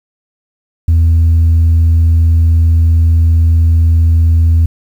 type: tone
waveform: sine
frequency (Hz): 82.3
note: E2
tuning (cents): -2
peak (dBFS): -3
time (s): 0.88-4.66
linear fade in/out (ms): 5
effects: tanh soft clip ceiling -4 dBFS + 7-bit